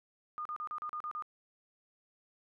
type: tone bursts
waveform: sine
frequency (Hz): 1220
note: D#6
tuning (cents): -34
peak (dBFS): -36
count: 8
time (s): 0.38-1.223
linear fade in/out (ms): 0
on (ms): 73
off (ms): 37
effects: none